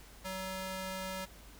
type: tone with high-pass filter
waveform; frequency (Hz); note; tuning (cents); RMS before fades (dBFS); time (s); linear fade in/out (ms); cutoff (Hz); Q
square; 188.7; F#3; +34; -40; 0.24-1.26; 20; 400; 0.52
effects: added 50 Hz sine -55 dBFS peak until 1.59 s + pink hiss -56 dBFS RMS until 1.59 s